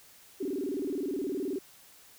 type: tone with vibrato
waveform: sine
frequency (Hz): 329.6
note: E4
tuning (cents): 0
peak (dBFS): -30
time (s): 0.4-1.59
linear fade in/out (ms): 10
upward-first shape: square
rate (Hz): 19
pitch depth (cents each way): 270
effects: white hiss -56 dBFS RMS until 2.18 s